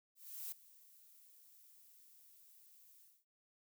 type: noise with ADSR envelope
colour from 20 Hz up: violet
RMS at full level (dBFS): -44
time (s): 0.15-3.25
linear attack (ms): 370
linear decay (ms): 5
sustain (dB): -20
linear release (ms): 230
effects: noise-tail reverb RT60 0.1 s tail -19 dB re dry